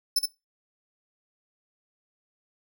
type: tone with echo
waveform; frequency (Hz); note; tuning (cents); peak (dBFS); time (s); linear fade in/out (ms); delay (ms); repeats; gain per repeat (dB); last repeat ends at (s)
sawtooth; 5274; E8; 0; -17; 0.16-0.19; 5; 68; 1; -4; 0.258
effects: noise-tail reverb RT60 0.2 s tail -18 dB re dry

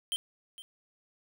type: tone with echo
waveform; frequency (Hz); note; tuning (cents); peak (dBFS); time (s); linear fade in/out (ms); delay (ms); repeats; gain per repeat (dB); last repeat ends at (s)
square; 3136; G7; 0; -30; 0.12-0.16; 0; 460; 1; -15; 0.62
effects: none

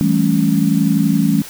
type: chord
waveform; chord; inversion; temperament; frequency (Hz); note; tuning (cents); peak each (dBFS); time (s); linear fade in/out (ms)
sine; A dominant seventh; second; equal with one note detuned; 164.81 / 196 / 217 / 277.2; E3 / G3 / A3 / C#4; 0 / 0 / -24 / 0; -17; 0.01-1.42; 0
effects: white hiss -34 dBFS RMS until 1.49 s

